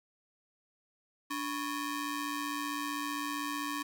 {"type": "ring-modulated tone", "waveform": "sawtooth", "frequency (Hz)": 698.5, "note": "F5", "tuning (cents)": 0, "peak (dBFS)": -27, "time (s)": [1.3, 3.83], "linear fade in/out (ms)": 10, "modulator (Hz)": 407, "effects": []}